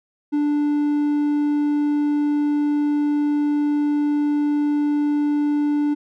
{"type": "tone", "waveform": "triangle", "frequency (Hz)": 293.7, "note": "D4", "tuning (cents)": 0, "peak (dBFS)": -15, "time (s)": [0.32, 5.95], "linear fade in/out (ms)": 20, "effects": []}